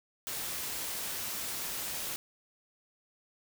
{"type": "noise", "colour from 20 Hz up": "white", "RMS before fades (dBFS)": -37, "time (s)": [0.27, 2.16], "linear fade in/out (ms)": 0, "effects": []}